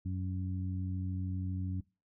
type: harmonic tone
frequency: 92.7 Hz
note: F#2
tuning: 4 cents sharp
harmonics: 1 / 2 / 3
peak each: -34 / -40 / -44 dBFS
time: 0.05-1.81 s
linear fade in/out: 10 ms
effects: noise-tail reverb RT60 0.3 s tail -23 dB re dry